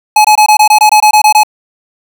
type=tone bursts; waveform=square; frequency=850 Hz; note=G#5; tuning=40 cents sharp; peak=-3 dBFS; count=12; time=0.16-1.434 s; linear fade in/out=5 ms; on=86 ms; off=22 ms; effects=none